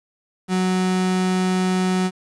35% pulse tone, 185 Hz, F#3, in tune, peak -16 dBFS, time 0.48-2.11 s, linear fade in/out 50 ms, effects resampled to 22050 Hz + 8-bit

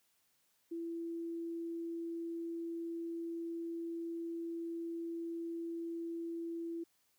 sine tone, 334.8 Hz, E4, 27 cents sharp, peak -38 dBFS, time 0.71-6.84 s, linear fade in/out 10 ms, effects white hiss -75 dBFS RMS until 7.18 s + high-pass 60 Hz 12 dB/octave

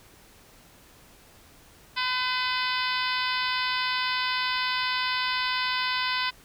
harmonic tone, 506 Hz, B4, 42 cents sharp, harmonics 2 / 3 / 4 / 5 / 6 / 7 / 8 / 9 / 10, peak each -30 / -32 / -33 / -34 / -35 / -35 / -36 / -37 / -37 dBFS, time 1.96-6.31 s, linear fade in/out 20 ms, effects pink hiss -54 dBFS RMS until 6.44 s

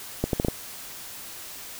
accelerating click train, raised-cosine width 2 ms, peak -9 dBFS, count 5, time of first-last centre 0.24-0.484 s, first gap 92 ms, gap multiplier 0.73, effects white hiss -40 dBFS RMS until 1.79 s

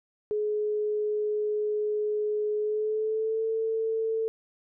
sine tone with pitch glide, 422.1 to 445.9 Hz, G#4 to A4, +28 to +23 cents, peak -25 dBFS, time 0.31-4.28 s, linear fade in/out 0 ms, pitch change +95 cents, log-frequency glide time 2.58-3.44 s, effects none

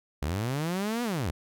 sawtooth linear two-way sweep, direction up then down, 65.41 to 246.9 to 65.41 Hz, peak -24 dBFS, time 0.22-1.31 s, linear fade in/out 5 ms, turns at 1.03 s, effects none

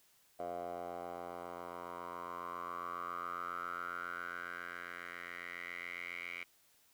10% pulse tone with band-pass filter sweep, 87.31 Hz, F2, in tune, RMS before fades -44 dBFS, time 0.39-6.44 s, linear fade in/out 10 ms, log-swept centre 690 to 2300 Hz, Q 7.3, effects white hiss -69 dBFS RMS until 6.93 s

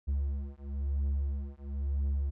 triangle beating tone pair, 69.3 / 70.3 Hz, C#2 / C#2, 0 / +25 cents, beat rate 1 Hz, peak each -31 dBFS, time 0.07-2.31 s, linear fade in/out 20 ms, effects none

